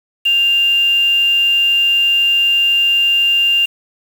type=tone with quantisation; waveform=sine; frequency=2794 Hz; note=F7; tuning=in tune; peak=-10 dBFS; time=0.25-3.66 s; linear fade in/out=10 ms; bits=5; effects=none